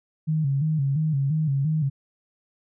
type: tone with vibrato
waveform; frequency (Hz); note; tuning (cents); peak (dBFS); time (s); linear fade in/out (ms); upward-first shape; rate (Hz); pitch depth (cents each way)
sine; 146.83; D3; 0; -20; 0.27-1.9; 20; square; 2.9; 110
effects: none